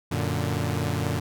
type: chord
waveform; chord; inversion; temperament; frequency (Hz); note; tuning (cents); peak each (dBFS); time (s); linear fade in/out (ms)
sawtooth; Gb augmented; none; equal; 92.5 / 116.54 / 146.83; Gb2 / Bb2 / D3; 0 / 0 / 0; -25; 0.11-1.2; 10
effects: none